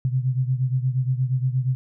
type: beating tone pair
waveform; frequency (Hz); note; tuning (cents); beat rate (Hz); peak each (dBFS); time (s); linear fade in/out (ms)
sine; 126.6 / 135.1; B2 / C#3; +43 / -44; 8.5; -21 / -25; 0.05-1.75; 0
effects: none